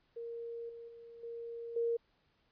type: tone with level steps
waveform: sine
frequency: 465.9 Hz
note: A#4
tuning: 1 cent flat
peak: -40 / -46 / -50 / -41 / -30 dBFS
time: 0.16-1.97 s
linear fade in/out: 10 ms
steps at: 0.69 / 0.88 / 1.23 / 1.76 s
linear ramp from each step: 5 ms
effects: pink hiss -74 dBFS RMS until 2.51 s + resampled to 11025 Hz